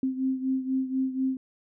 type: beating tone pair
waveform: sine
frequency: 261.7 / 265.8 Hz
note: C4 / C4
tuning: 0 / +27 cents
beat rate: 4.1 Hz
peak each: -26 / -31 dBFS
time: 0.03-1.37 s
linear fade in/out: 2 ms
effects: none